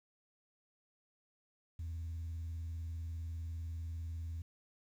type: tone with vibrato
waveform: sine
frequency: 82.41 Hz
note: E2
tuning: in tune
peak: -37 dBFS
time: 1.79-4.42 s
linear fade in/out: 5 ms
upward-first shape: sine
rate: 20 Hz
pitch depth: 86 cents each way
effects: tanh soft clip ceiling -37 dBFS + 11-bit